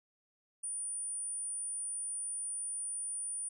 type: tone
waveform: sine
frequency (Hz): 9397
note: D9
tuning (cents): 0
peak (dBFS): -36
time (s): 0.63-3.49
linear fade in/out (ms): 10
effects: none